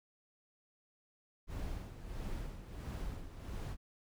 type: noise with tremolo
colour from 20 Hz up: brown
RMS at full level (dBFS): -40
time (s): 1.47-3.77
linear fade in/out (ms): 50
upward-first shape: sine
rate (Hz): 1.5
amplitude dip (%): 65
effects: none